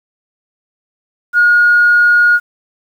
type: tone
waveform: sine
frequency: 1437 Hz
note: F6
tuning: 49 cents sharp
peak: -5 dBFS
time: 1.33-2.4 s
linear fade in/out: 50 ms
effects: tanh soft clip ceiling -1 dBFS + 7-bit